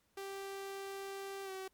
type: tone with pitch glide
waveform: sawtooth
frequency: 392 to 380.6 Hz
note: G4 to F#4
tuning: 0 to +49 cents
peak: -38 dBFS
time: 0.17-1.68 s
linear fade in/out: 5 ms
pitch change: -51 cents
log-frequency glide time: 1.44-1.51 s
effects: pink hiss -75 dBFS RMS until 1.73 s + MP3 96 kbps